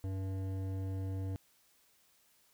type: tone with hard clipping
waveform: triangle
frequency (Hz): 95.6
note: G2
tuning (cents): -43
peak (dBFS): -37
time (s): 0.04-1.36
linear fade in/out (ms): 0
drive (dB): 16
effects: white hiss -69 dBFS RMS until 2.53 s